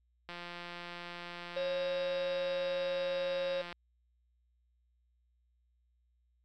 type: click train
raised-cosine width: 0.3 ms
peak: -28 dBFS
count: 599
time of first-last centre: 0.29-3.727 s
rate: 174 Hz
type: harmonic tone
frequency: 542 Hz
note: C#5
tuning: 39 cents flat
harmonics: 1 / 3 / 5 / 7 / 9 / 10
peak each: -32 / -52 / -51 / -47 / -56 / -62 dBFS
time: 1.56-3.62 s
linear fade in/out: 10 ms
effects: added 60 Hz sine -70 dBFS peak until 6.44 s